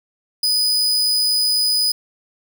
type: tone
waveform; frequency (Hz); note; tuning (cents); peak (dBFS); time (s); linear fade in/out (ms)
40% pulse; 4978; D#8; 0; -14; 0.43-1.92; 5
effects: none